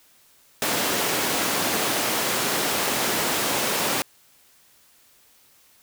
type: high-pass noise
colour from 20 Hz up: pink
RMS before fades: -24 dBFS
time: 0.62-4.02 s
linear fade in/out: 0 ms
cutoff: 260 Hz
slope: 12 dB/octave
effects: white hiss -57 dBFS RMS until 5.82 s